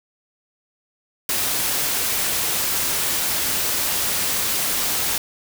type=noise; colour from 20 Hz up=white; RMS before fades=-22 dBFS; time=1.29-5.18 s; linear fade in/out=2 ms; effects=none